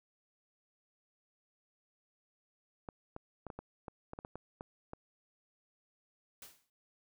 clicks, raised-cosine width 1 ms, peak -29 dBFS, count 12, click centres 2.888 / 3.164 / 3.467 / 3.502 / 3.59 / 3.882 / 4.134 / 4.189 / 4.249 / 4.356 / 4.609 / 4.934 s
white noise with exponential decay, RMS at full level -48 dBFS, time 6.42-6.7 s, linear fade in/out 2 ms, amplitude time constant 60 ms
effects none

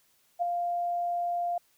sine tone with ADSR envelope, 698 Hz, F5, 1 cent flat, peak -22 dBFS, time 0.39-1.58 s, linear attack 33 ms, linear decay 4 ms, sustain -5 dB, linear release 4 ms, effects white hiss -67 dBFS RMS until 1.77 s

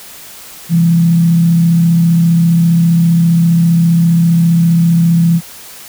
sine tone with frequency modulation, 168.1 Hz, E3, 34 cents sharp, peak -6 dBFS, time 0.69-5.41 s, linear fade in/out 50 ms, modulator 35 Hz, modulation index 0.29, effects white hiss -33 dBFS RMS until 5.88 s

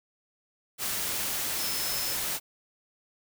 sine tone in noise, 5230 Hz, E8, 15 cents flat, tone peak -35 dBFS, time 1.57-2.17 s, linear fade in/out 50 ms, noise white, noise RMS -31 dBFS, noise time 0.78-2.4 s, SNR -7 dB, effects none

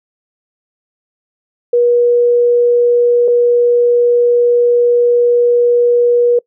sine tone pair in turn, 481.2 / 481.2 Hz, B4 / B4, -45 / -45 cents, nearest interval unison, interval 0 cents, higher neither, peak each -7 dBFS, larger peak neither, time 1.73-3.28 / 3.28-6.39 s, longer second, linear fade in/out 5 ms, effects noise-tail reverb RT60 0.1 s tail -24 dB re dry

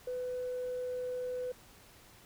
sine tone, 500 Hz, B4, 21 cents sharp, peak -33 dBFS, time 0.07-1.52 s, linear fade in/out 5 ms, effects tanh soft clip ceiling -31 dBFS + pink hiss -58 dBFS RMS until 2.25 s

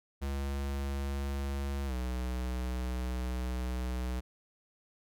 square tone with pitch glide, 69.3 to 62.46 Hz, C#2 to B1, 0 to +20 cents, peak -33 dBFS, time 0.21-4.21 s, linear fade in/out 20 ms, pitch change -180 cents, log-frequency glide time 1.86-1.94 s, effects none

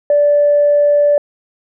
sine tone, 583 Hz, D5, 13 cents flat, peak -7 dBFS, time 0.1-1.18 s, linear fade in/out 2 ms, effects tanh soft clip ceiling -3 dBFS

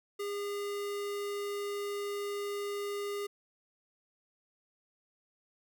square tone, 406.5 Hz, G#4, 37 cents flat, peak -35 dBFS, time 0.19-3.27 s, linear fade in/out 10 ms, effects none

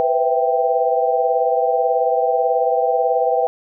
sine chord, C major seventh, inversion third, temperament equal with one note detuned, 493.9 / 512.2 / 659.3 / 784 Hz, B4 / C5 / E5 / G5, 0 / -37 / 0 / 0 cents, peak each -19 / -24 / -20 / -19 dBFS, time 0-3.47 s, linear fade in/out 0 ms, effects none

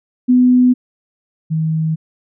sine tone pair in turn, 250 / 158.92 Hz, B3 / D#3, +21 / +37 cents, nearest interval minor sixth, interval 784 cents, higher first, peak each -7 / -14 dBFS, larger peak first, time 0.28-0.74 / 1.5-1.96 s, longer neither, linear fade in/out 20 ms, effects none

